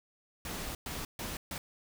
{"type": "noise bursts at uneven times", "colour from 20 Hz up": "pink", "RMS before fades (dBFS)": -39, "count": 4, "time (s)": [[0.45, 0.75], [0.86, 1.05], [1.19, 1.37], [1.51, 1.58]], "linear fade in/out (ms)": 2, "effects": []}